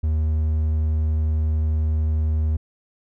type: tone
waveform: triangle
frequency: 77.78 Hz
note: D#2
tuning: in tune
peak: -16 dBFS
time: 0.03-2.57 s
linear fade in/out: 10 ms
effects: none